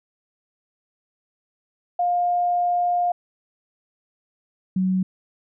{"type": "tone pair in turn", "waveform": "sine", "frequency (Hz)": [707, 186.72], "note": ["F5", "F#3"], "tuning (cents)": [21, 16], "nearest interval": "octave + major seventh", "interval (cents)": 2305, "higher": "first", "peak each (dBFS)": -18, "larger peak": "neither", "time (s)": [[1.99, 3.12], [4.76, 5.03]], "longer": "first", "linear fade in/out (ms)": 5, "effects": []}